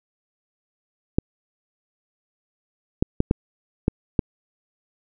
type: clicks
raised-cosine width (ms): 3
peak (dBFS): -4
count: 6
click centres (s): 1.185 / 3.025 / 3.204 / 3.311 / 3.881 / 4.192
effects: none